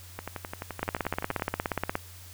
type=two click trains; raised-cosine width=0.5 ms; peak=-12 / -19 dBFS; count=20 / 15; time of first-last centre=0.83-1.954 / 0.19-1.397 s; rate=16.9 / 11.6 Hz; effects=added 89 Hz sine -47 dBFS peak until 2.33 s + white hiss -50 dBFS RMS until 2.33 s